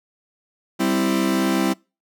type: chord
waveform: 40% pulse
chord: C major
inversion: second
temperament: equal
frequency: 196 / 261.6 / 329.6 Hz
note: G3 / C4 / E4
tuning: 0 / 0 / 0 cents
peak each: -22 / -22 / -21 dBFS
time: 0.79-1.74 s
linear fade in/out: 20 ms
effects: noise-tail reverb RT60 0.3 s tail -26 dB re dry